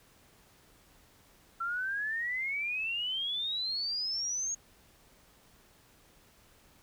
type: exponential sweep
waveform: sine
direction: up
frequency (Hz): 1342 to 6645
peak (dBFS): -31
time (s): 1.6-4.55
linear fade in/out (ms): 10
effects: pink hiss -62 dBFS RMS until 6.82 s